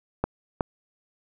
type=clicks; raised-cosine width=1 ms; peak=-9 dBFS; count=2; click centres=0.24 / 0.608 s; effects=none